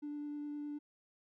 triangle tone with vibrato, 293.7 Hz, D4, in tune, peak -36 dBFS, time 0.02-0.79 s, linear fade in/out 20 ms, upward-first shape triangle, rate 9.7 Hz, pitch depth 10 cents each way, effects tanh soft clip ceiling -36 dBFS

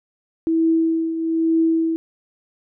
sine tone with tremolo, 326.1 Hz, E4, 19 cents flat, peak -13 dBFS, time 0.47-1.96 s, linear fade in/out 0 ms, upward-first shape triangle, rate 1.1 Hz, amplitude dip 65%, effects none

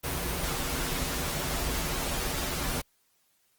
pink noise with comb filter, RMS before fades -31 dBFS, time 0.03-2.82 s, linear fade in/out 20 ms, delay 9.6 ms, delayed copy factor -0.85, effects white hiss -70 dBFS RMS until 3.58 s + Opus 24 kbps

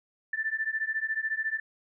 sine beating tone pair, 1761 / 1775 Hz, A6 / A6, +1 / +15 cents, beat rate 14 Hz, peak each -31 / -31 dBFS, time 0.33-1.6 s, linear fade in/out 5 ms, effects none

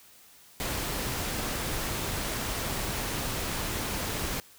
pink noise, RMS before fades -32 dBFS, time 0.6-4.4 s, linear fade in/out 0 ms, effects white hiss -55 dBFS RMS until 4.58 s

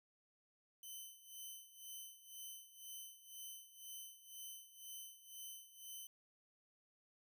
5% pulse tone with tremolo, 3046 Hz, F#7, 50 cents sharp, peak -40 dBFS, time 0.83-6.07 s, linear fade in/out 2 ms, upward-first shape sine, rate 2 Hz, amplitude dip 80%, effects none

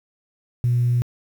sine tone, 121.4 Hz, B2, 29 cents flat, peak -15 dBFS, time 0.64-1.02 s, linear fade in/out 0 ms, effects tanh soft clip ceiling -12 dBFS + 8-bit

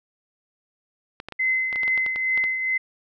clicks, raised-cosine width 0.3 ms, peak -18 dBFS, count 12, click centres 1.201 / 1.286 / 1.323 / 1.728 / 1.759 / 1.833 / 1.879 / 1.977 / 2.063 / 2.16 / 2.376 / 2.44 s
sine tone with tremolo, 2052 Hz, C7, 34 cents flat, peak -18 dBFS, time 1.39-2.78 s, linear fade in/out 10 ms, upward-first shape triangle, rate 2.3 Hz, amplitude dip 55%
effects none

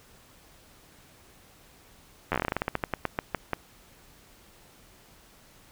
slowing click train, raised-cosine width 0.5 ms, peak -11 dBFS, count 20, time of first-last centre 2.32-3.533 s, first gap 11 ms, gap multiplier 1.17, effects pink hiss -56 dBFS RMS until 5.71 s

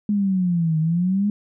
sine exponential two-way sweep, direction down then up, 210 to 155.56 to 210 Hz, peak -17 dBFS, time 0.09-1.3 s, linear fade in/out 2 ms, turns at 0.79 s, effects none

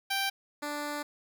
10% pulse tone pair in turn, 784 / 293.7 Hz, G5 / D4, 0 / 0 cents, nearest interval octave + perfect fourth, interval 1700 cents, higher first, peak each -20 / -25 dBFS, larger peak first, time 0.1-0.3 / 0.62-1.03 s, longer second, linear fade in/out 10 ms, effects none

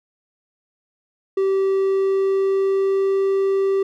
triangle tone with pitch glide, 387.1 to 389.6 Hz, G4 to G4, -22 to -11 cents, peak -14 dBFS, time 1.37-3.83 s, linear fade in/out 5 ms, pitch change +11 cents, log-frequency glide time 1.78-3.24 s, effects none

